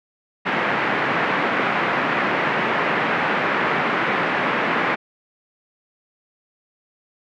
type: band-pass noise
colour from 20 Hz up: white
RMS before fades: -21 dBFS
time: 0.45-4.96 s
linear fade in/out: 20 ms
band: 150 to 2100 Hz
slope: 24 dB/octave
effects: none